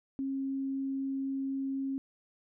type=tone; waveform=sine; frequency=270.4 Hz; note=C#4; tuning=43 cents flat; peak=-31 dBFS; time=0.19-1.98 s; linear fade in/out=0 ms; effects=none